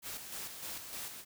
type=noise with tremolo; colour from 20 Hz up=white; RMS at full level=-42 dBFS; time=0.02-1.25 s; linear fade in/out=50 ms; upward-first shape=square; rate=3.3 Hz; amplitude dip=45%; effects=none